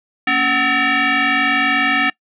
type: tone with frequency modulation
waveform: sine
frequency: 231.5 Hz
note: A#3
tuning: 12 cents flat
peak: -13 dBFS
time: 0.27-2.1 s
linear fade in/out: 5 ms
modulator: 511 Hz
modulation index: 5
effects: noise-tail reverb RT60 0.1 s tail -23 dB re dry